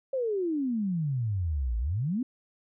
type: exponential two-way sweep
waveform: sine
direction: down then up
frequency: 548 to 54 to 270.6 Hz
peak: -26 dBFS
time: 0.13-2.23 s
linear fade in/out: 5 ms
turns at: 1.78 s
effects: none